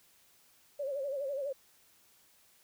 sine tone with vibrato, 554.4 Hz, C#5, in tune, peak -33 dBFS, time 0.79-1.53 s, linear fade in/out 10 ms, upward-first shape sine, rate 12 Hz, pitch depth 90 cents each way, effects white hiss -65 dBFS RMS until 2.63 s

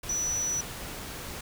sine tone in noise, 5920 Hz, F#8, in tune, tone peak -27 dBFS, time 0.09-0.61 s, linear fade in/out 5 ms, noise pink, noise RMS -39 dBFS, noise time 0.03-1.41 s, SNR +9 dB, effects none

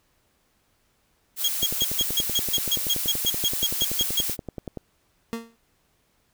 blue noise, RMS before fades -28 dBFS, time 1.36-4.37 s, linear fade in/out 50 ms
35% pulse tone bursts, 3278 Hz, G#7, 23 cents flat, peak -18 dBFS, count 16, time 1.44-4.212 s, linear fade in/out 5 ms, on 42 ms, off 140 ms
click train, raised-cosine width 2 ms, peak -19 dBFS, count 34, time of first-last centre 1.63-4.773 s, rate 10.5 Hz
30% pulse tone with exponential decay, 229.7 Hz, A#3, 25 cents flat, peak -22 dBFS, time 5.33-5.56 s, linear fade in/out 0 ms, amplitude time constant 50 ms
effects pink hiss -67 dBFS RMS until 6.33 s

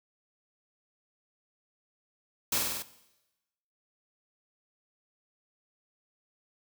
white noise with echo, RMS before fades -28 dBFS, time 2.52-2.58 s, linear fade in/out 5 ms, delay 49 ms, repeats 5, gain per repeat -2 dB, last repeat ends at 2.825 s, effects noise-tail reverb RT60 1.0 s tail -17 dB re dry

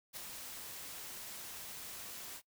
white noise with ADSR envelope, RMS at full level -42 dBFS, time 0.13-2.42 s, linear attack 40 ms, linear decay 4 ms, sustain -5 dB, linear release 61 ms, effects noise-tail reverb RT60 0.1 s tail -21 dB re dry

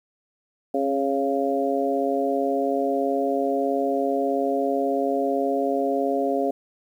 harmonic tone with a mistuned harmonic, 138.3 Hz, C#3, 4 cents flat, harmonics 2 / 3 / 4 / 5, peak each -26 / -26 / -26 / -26 dBFS, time 0.74-6.51 s, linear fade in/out 5 ms, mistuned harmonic 2, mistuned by -19 cents, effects 9-bit

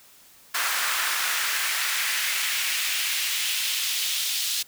pink noise with high-pass filter sweep, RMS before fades -26 dBFS, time 0.54-4.63 s, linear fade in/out 10 ms, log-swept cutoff 1300 to 3700 Hz, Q 1.6, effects white hiss -53 dBFS RMS until 4.67 s

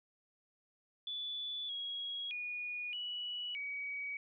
sine tone with pitch steps, 3463 / 3310 / 2453 / 2941 / 2265 Hz, A7 / G#7 / D#7 / F#7 / C#7, -28 / -6 / -25 / -11 / +37 cents, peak -38 dBFS, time 1.07-4.17 s, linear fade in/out 2 ms, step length 620 ms, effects none

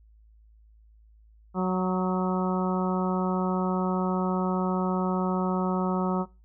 harmonic tone with a mistuned harmonic, 185 Hz, F#3, in tune, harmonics 1 / 2 / 3 / 4 / 5 / 6 / 7, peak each -25 / -31 / -35 / -35 / -35 / -37 / -36 dBFS, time 1.54-6.26 s, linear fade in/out 50 ms, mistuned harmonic 7, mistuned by -18 cents, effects noise-tail reverb RT60 0.3 s tail -23 dB re dry + added 54 Hz sine -53 dBFS peak until 6.44 s

